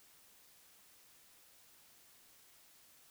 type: silence
effects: white hiss -64 dBFS RMS until 3.1 s